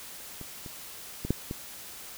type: clicks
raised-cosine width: 3 ms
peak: -28 / -29 / -20 / -11 / -20 dBFS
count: 5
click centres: 0.413 / 0.662 / 1.25 / 1.306 / 1.511 s
effects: white hiss -44 dBFS RMS until 2.17 s